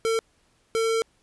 square tone bursts at uneven times, 451.2 Hz, A4, 44 cents sharp, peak -22 dBFS, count 2, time 0.05-0.19 / 0.75-1.02 s, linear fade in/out 0 ms, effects pink hiss -65 dBFS RMS until 1.22 s + resampled to 24000 Hz

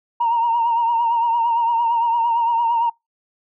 sine tone with vibrato, 932.3 Hz, A#5, in tune, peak -14 dBFS, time 0.2-2.9 s, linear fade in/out 10 ms, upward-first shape triangle, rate 8.8 Hz, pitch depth 57 cents each way, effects noise-tail reverb RT60 0.2 s tail -26 dB re dry + tanh soft clip ceiling -11 dBFS

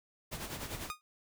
pink noise with tremolo, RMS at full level -39 dBFS, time 0.31-0.91 s, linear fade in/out 20 ms, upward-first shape sine, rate 10 Hz, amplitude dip 60%
sawtooth tone with exponential decay, 1233 Hz, D#6, 16 cents flat, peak -29 dBFS, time 0.9-1.01 s, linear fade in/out 0 ms, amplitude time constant 22 ms
effects none

